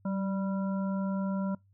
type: harmonic tone with a mistuned harmonic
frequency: 196 Hz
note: G3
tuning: in tune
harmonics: 1 / 3 / 5 / 7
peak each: -29 / -39 / -43 / -46 dBFS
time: 0.05-1.55 s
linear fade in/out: 5 ms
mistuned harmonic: 1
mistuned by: -34 cents
effects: noise-tail reverb RT60 0.2 s tail -26 dB re dry + added 98 Hz sine -61 dBFS peak until 1.73 s